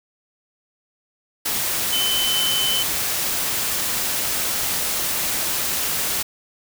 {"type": "tone in noise", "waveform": "sine", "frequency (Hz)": 3048, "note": "G7", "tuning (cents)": -49, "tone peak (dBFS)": -20, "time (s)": [1.92, 2.83], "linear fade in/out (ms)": 10, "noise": "white", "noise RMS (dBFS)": -23, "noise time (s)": [1.45, 6.23], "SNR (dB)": 0, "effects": []}